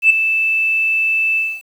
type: tone with ADSR envelope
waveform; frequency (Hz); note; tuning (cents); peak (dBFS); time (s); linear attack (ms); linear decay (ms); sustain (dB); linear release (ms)
sine; 2637; E7; 0; -3; 0.02-1.62; 82; 5; -10; 250
effects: tanh soft clip ceiling 0 dBFS + 7-bit